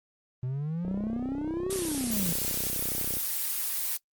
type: exponential two-way sweep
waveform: triangle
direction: up then down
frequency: 123.47 to 392.7 to 162.4 Hz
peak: -27 dBFS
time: 0.43-2.33 s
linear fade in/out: 0 ms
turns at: 1.74 s
type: click train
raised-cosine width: 2 ms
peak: -24 dBFS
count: 75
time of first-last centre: 0.85-3.17 s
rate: 31.9 Hz
type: noise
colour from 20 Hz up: blue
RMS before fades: -30 dBFS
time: 1.7-3.97 s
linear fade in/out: 5 ms
effects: noise-tail reverb RT60 0.1 s tail -25 dB re dry + Opus 24 kbps